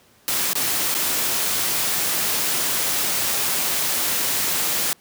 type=noise with dropouts; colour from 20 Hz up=white; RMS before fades=-22 dBFS; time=0.28-4.93 s; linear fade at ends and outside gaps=0 ms; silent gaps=0.532-0.554 / 0.942-0.949 s; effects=pink hiss -55 dBFS RMS until 5 s + high-pass 100 Hz 12 dB/octave